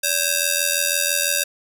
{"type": "ring-modulated tone", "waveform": "5% pulse", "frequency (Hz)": 1062, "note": "C6", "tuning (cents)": 25, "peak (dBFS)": -3, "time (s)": [0.03, 1.44], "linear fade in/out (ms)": 10, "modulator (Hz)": 488, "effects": []}